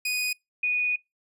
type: tone pair in turn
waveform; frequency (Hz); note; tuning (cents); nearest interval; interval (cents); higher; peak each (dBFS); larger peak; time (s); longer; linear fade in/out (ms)
sawtooth / sine; 2482 / 2471; D#7 / D#7; -5 / -13; unison; 8; first; -22; neither; 0.05-0.33 / 0.63-0.96; second; 5
effects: noise-tail reverb RT60 0.2 s tail -26 dB re dry + resampled to 32000 Hz